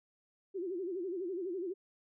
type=tone with vibrato; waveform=sine; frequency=363.8 Hz; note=F#4; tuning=29 cents flat; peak=-35 dBFS; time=0.54-1.74 s; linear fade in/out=20 ms; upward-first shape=sine; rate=12 Hz; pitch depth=140 cents each way; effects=none